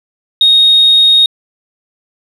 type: tone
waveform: sine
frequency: 3729 Hz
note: A#7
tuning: in tune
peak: -3 dBFS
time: 0.41-1.26 s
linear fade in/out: 2 ms
effects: tanh soft clip ceiling 0 dBFS